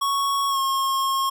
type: tone with pitch glide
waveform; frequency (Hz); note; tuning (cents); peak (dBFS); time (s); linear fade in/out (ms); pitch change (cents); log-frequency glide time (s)
square; 1108.7 to 1079.6; C#6 to C#6; 0 to -46; -21; 0.01-1.3; 10; -46; 0.49-0.59
effects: none